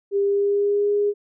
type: tone with pitch glide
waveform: sine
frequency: 399.8 to 410.6 Hz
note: G4 to G#4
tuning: +34 to -20 cents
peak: -17 dBFS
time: 0.11-1.14 s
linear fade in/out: 50 ms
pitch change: +46 cents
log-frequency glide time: 0.22-0.91 s
effects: none